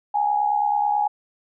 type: tone with amplitude modulation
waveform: sine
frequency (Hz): 830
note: G#5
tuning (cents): -1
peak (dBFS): -15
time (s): 0.14-1.08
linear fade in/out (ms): 10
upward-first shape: sine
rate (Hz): 69.2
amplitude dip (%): 65
effects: none